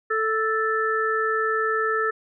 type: harmonic tone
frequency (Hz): 440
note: A4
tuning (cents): 0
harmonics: 1 / 3 / 4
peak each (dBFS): -25 / -24 / -26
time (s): 0.1-2.11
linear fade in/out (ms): 10
effects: none